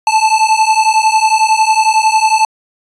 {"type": "beating tone pair", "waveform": "square", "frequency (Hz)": [870, 881], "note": ["A5", "A5"], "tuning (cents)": [-20, 2], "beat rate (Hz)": 11, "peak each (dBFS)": -12, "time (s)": [0.07, 2.45], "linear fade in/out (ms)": 2, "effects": ["resampled to 22050 Hz"]}